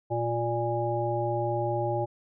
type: harmonic tone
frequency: 117.7 Hz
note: A#2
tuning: 17 cents sharp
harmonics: 1 / 3 / 5 / 7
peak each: -31 / -31 / -31 / -31 dBFS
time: 0.1-2.06 s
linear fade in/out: 20 ms
effects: none